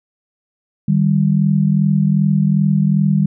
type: tone pair together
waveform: sine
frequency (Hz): 153.41 / 196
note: D#3 / G3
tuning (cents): -24 / 0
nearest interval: major third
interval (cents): 424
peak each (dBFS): -14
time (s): 0.88-3.26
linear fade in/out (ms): 5
effects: none